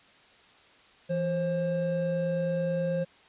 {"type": "tone pair together", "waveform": "triangle", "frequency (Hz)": [167.7, 532.4], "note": ["E3", "C5"], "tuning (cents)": [30, 30], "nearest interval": "octave + minor sixth", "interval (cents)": 2000, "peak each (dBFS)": [-28, -26], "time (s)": [1.09, 3.05], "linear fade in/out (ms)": 20, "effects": ["white hiss -57 dBFS RMS until 3.28 s", "resampled to 8000 Hz"]}